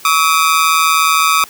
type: ring-modulated tone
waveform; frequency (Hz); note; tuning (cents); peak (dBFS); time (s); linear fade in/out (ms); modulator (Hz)
sawtooth; 1209; D6; +50; -3; 0.05-1.44; 0; 79.6
effects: white hiss -38 dBFS RMS until 1.49 s